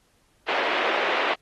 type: band-pass noise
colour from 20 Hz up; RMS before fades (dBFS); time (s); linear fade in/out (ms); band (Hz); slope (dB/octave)
pink; -25; 0.48-1.34; 5; 410 to 3100; 24
effects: pink hiss -65 dBFS RMS until 1.41 s + AAC 32 kbps